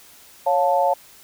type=chord; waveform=sine; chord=Db augmented; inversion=none; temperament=equal with one note detuned; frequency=554.4 / 707.8 / 880 Hz; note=Db5 / F5 / A5; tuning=0 / +23 / 0 cents; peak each=-20 dBFS; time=0.46-0.94 s; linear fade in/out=10 ms; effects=white hiss -48 dBFS RMS until 1.23 s